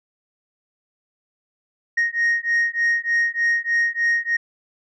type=beating tone pair; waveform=sine; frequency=1864.7 / 1868 Hz; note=A#6 / A#6; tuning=0 / +3 cents; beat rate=3.3 Hz; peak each=-19 dBFS; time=1.97-4.37 s; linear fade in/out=10 ms; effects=tanh soft clip ceiling -14 dBFS